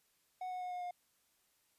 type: tone with pitch steps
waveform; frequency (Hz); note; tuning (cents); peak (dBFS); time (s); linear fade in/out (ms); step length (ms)
triangle; 738 / 731.6 / 725.3 / 719.1 / 712.9; F#5 / F#5 / F#5 / F#5 / F5; -5 / -20 / -35 / -50 / +35; -37; 0.41-0.91; 5; 100
effects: white hiss -75 dBFS RMS until 1.78 s + resampled to 32000 Hz